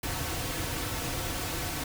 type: noise with comb filter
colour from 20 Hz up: pink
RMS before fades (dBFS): -33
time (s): 0.03-1.84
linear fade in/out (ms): 5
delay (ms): 4.9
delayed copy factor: -0.6
effects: none